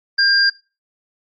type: tone pair together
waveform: sine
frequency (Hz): 1600 / 4790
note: G6 / D8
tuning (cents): +35 / +33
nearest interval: octave + perfect fifth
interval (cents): 1898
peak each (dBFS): -14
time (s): 0.18-0.5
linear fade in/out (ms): 10
effects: noise-tail reverb RT60 0.3 s tail -21 dB re dry + MP3 32 kbps